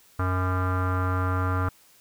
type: tone with low-pass filter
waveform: square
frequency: 92.1 Hz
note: F#2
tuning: 7 cents flat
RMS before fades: -25 dBFS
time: 0.19-1.69 s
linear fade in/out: 5 ms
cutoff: 1300 Hz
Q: 6.9
effects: white hiss -57 dBFS RMS until 2 s